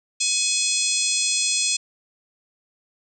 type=harmonic tone; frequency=845 Hz; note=G#5; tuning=30 cents sharp; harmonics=3 / 4 / 5 / 6 / 7 / 8 / 9 / 10; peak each=-28 / -28 / -28 / -28 / -28 / -28 / -28 / -28 dBFS; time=0.2-1.77 s; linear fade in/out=10 ms; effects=none

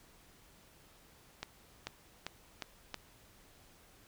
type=accelerating click train; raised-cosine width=0.2 ms; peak=-21 dBFS; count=5; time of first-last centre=1.43-2.943 s; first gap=440 ms; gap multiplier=0.9; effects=pink hiss -62 dBFS RMS until 4.07 s

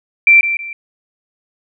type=tone with echo; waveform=sine; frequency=2349 Hz; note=D7; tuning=in tune; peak=-4 dBFS; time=0.27-0.41 s; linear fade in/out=2 ms; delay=160 ms; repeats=2; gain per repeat=-10 dB; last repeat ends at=0.73 s; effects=none

